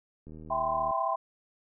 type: click train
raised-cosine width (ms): 3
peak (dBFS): -34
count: 51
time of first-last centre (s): 0.27-0.909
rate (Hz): 78.2
type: chord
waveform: sine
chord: C major seventh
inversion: first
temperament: equal with one note detuned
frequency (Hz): 659.3 / 784 / 1011.4 / 1046.5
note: E5 / G5 / B5 / C6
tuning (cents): 0 / 0 / +41 / 0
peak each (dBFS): -32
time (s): 0.5-1.16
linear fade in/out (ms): 10
effects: none